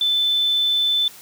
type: tone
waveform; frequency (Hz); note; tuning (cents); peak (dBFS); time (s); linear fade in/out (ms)
sine; 3520; A7; 0; -16; 0.01-1.08; 2
effects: white hiss -43 dBFS RMS until 1.21 s + high-pass 80 Hz 12 dB/octave